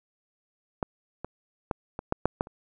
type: clicks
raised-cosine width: 1 ms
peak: -13 / -20 / -13 / -19 / -10 / -7 / -11 / -30 dBFS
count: 8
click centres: 0.828 / 1.246 / 1.712 / 1.991 / 2.124 / 2.256 / 2.409 / 2.471 s
effects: none